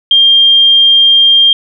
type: tone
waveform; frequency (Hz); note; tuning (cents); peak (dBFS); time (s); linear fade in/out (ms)
sine; 3200; G7; +35; -3; 0.11-1.53; 2
effects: none